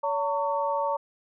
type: tone cluster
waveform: sine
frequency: 567 / 907 / 1122 Hz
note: C#5 / A#5 / C#6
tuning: +39 / -48 / +21 cents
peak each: -28 / -27 / -32 dBFS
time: 0.03-0.97 s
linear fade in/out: 10 ms
effects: none